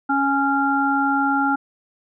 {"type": "harmonic tone", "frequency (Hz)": 277.2, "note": "C#4", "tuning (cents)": 0, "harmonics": [1, 3, 5], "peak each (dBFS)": [-21, -21, -21], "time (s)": [0.09, 1.56], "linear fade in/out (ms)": 10, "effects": []}